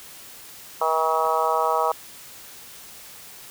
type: harmonic tone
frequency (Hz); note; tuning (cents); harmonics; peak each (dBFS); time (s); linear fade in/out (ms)
160.1; D#3; +50; 3 / 4 / 5 / 6 / 7 / 8; -27 / -26 / -26 / -25 / -26 / -27; 0.81-1.92; 5
type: clicks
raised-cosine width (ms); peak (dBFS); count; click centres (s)
0.5; -28; 2; 1.252 / 1.268
effects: white hiss -43 dBFS RMS until 3.5 s